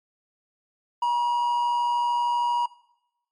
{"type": "tone with amplitude modulation", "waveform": "triangle", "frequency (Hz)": 958, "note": "A#5", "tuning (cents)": 47, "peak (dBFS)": -17, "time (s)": [1.02, 2.66], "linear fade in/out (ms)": 5, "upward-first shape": "sine", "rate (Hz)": 133, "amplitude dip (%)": 30, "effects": ["noise-tail reverb RT60 0.9 s tail -20 dB re dry", "MP3 48 kbps"]}